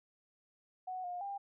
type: tone with pitch steps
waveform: sine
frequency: 741 / 713 / 798 Hz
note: F#5 / F5 / G5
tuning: +2 / +36 / +31 cents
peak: -38 dBFS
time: 0.87-1.38 s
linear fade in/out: 10 ms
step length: 170 ms
effects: none